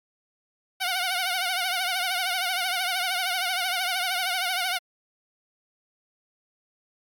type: tone with vibrato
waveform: 10% pulse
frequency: 733 Hz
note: F#5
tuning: 16 cents flat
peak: -16 dBFS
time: 0.8-4.79 s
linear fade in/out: 20 ms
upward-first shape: triangle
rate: 13 Hz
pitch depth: 100 cents each way
effects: MP3 96 kbps